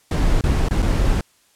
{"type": "noise with dropouts", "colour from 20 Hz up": "brown", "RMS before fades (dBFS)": -17, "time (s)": [0.11, 1.21], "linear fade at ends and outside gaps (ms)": 2, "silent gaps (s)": [[0.41, 0.438], [0.686, 0.709], [0.822, 0.825]], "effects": ["white hiss -58 dBFS RMS until 1.55 s", "low-pass 11000 Hz 12 dB/octave"]}